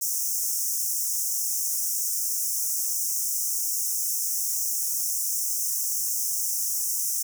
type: high-pass noise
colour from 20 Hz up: pink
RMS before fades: -27 dBFS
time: 0.01-7.23 s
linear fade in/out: 10 ms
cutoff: 5500 Hz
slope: 96 dB/octave
effects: none